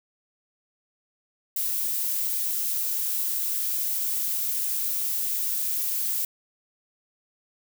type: noise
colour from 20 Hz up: violet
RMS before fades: -27 dBFS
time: 1.56-6.25 s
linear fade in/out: 2 ms
effects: none